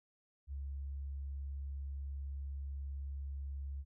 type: tone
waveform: sine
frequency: 69.3 Hz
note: C#2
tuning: in tune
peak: -39 dBFS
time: 0.47-3.85 s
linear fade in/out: 50 ms
effects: none